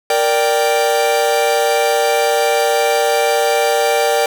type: chord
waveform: 45% pulse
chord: G minor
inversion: first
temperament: equal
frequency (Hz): 466.2 / 587.3 / 784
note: Bb4 / D5 / G5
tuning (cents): 0 / 0 / 0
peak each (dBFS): -17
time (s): 0.1-4.26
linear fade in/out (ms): 2
effects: none